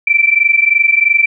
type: tone pair together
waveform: sine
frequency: 2326 / 2349 Hz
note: D7 / D7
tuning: -17 / 0 cents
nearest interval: unison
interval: 17 cents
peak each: -11 dBFS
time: 0.07-1.26 s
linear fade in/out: 5 ms
effects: none